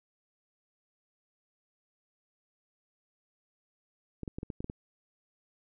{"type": "clicks", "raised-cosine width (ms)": 3, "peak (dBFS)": -24, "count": 8, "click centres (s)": [4.233, 4.278, 4.385, 4.431, 4.502, 4.605, 4.644, 4.699], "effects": []}